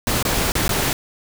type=noise with dropouts; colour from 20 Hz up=pink; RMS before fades=-20 dBFS; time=0.07-0.93 s; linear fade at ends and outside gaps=1 ms; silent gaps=0.227-0.251 / 0.52-0.553 / 0.68-0.692 s; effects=none